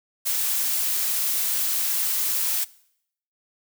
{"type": "noise", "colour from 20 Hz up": "blue", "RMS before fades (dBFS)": -24, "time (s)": [0.25, 2.65], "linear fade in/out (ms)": 20, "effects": ["noise-tail reverb RT60 0.7 s tail -21 dB re dry"]}